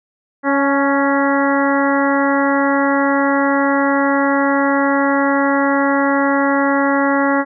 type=harmonic tone with a mistuned harmonic; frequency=277.8 Hz; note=C#4; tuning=4 cents sharp; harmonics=1 / 2 / 3 / 4 / 5 / 6 / 7; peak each=-16 / -19 / -21 / -22 / -23 / -24 / -24 dBFS; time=0.43-7.45 s; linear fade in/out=50 ms; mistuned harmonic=3; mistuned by=+22 cents; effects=none